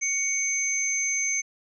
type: tone pair together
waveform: sine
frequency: 2232 / 6251 Hz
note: C#7 / G8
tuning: +11 / -6 cents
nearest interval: octave + tritone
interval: 1783 cents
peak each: -28 / -25 dBFS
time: 0.01-1.42 s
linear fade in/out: 20 ms
effects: none